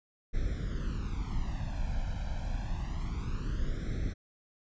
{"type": "noise with flanger", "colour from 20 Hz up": "brown", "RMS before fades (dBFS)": -33, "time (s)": [0.33, 4.14], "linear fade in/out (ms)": 20, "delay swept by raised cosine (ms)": [0.52, 1.28], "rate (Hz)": 0.27, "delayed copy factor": 1, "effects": ["resampled to 16000 Hz"]}